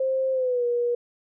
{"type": "tone with pitch glide", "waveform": "sine", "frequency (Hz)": [527, 480.5], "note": ["C5", "B4"], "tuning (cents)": [12, -48], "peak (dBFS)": -21, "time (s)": [0, 0.95], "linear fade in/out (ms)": 5, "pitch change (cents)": -160, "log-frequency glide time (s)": [0.32, 0.65], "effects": []}